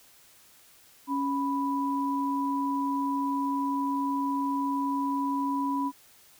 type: tone pair together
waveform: sine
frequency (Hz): 277.2 / 987.8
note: C#4 / B5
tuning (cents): 0 / 0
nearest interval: octave + minor seventh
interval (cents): 2200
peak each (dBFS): -28 / -29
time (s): 1.07-5.92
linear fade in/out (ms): 50
effects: white hiss -57 dBFS RMS until 6.39 s